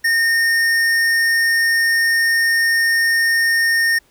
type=tone with hard clipping; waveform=sine; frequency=1833 Hz; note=A#6; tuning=30 cents flat; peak=-15 dBFS; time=0.04-3.99 s; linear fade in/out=10 ms; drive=13 dB; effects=pink hiss -56 dBFS RMS until 4.1 s